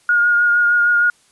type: tone with vibrato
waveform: sine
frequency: 1429 Hz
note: F6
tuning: 39 cents sharp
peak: -11 dBFS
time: 0.09-1.1 s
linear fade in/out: 2 ms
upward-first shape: triangle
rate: 6.5 Hz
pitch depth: 23 cents each way
effects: white hiss -55 dBFS RMS until 1.31 s + resampled to 24000 Hz